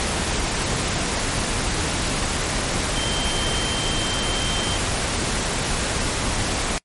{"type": "tone in noise", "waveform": "sine", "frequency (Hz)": 3136, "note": "G7", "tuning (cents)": 0, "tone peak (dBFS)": -27, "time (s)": [2.96, 4.77], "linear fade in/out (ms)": 0, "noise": "pink", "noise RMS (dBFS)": -23, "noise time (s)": [0, 6.78], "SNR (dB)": -7, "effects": ["noise-tail reverb RT60 0.1 s tail -26 dB re dry", "MP3 48 kbps"]}